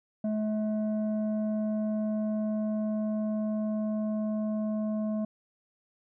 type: tone pair together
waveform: sine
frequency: 214.4 / 643.3 Hz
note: A3 / E5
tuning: -45 / -42 cents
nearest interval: octave + perfect fifth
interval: 1903 cents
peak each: -26 / -33 dBFS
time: 0.24-5.25 s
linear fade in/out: 5 ms
effects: tanh soft clip ceiling -24 dBFS